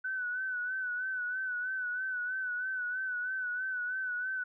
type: tone with vibrato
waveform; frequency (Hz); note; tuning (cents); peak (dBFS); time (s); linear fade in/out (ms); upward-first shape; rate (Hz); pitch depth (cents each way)
sine; 1500; F#6; +23; -32; 0.04-4.44; 10; sine; 3.1; 49
effects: none